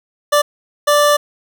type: tone bursts at uneven times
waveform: 25% pulse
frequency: 587 Hz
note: D5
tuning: 1 cent flat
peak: -6 dBFS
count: 2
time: 0.32-0.42 / 0.87-1.17 s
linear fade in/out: 10 ms
effects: none